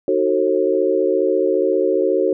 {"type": "chord", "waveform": "sine", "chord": "D# diminished seventh", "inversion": "none", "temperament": "just", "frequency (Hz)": [311.1, 373.4, 448, 537.6], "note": ["D#4", "F#4", "A4", "C5"], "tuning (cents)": [0, 16, 31, 47], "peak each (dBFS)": [-23, -18, -20, -20], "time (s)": [0.08, 2.33], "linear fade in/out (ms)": 2, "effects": []}